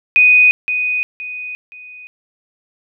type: tone with echo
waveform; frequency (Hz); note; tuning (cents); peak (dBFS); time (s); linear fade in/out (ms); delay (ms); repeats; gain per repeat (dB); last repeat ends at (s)
sine; 2489; D#7; 0; -6; 0.16-0.51; 0; 520; 3; -9; 2.07
effects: none